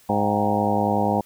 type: harmonic tone with a mistuned harmonic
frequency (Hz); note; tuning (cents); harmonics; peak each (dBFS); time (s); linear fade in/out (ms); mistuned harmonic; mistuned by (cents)
103.83; G#2; 0; 1 / 2 / 3 / 4 / 5 / 6 / 7 / 8 / 9; -29 / -24 / -29 / -30 / -27 / -30 / -27 / -25 / -28; 0.09-1.21; 5; 8; -71
effects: white hiss -54 dBFS RMS until 1.25 s